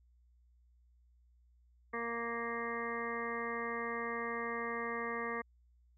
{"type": "harmonic tone", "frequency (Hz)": 233.1, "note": "A#3", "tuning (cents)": 0, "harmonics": [1, 2, 3, 4, 5, 7, 8, 9], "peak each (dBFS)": [-45, -41, -49, -48, -41, -49, -43, -46], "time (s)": [1.93, 5.42], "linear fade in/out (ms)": 10, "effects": ["added 60 Hz sine -64 dBFS peak until 5.97 s"]}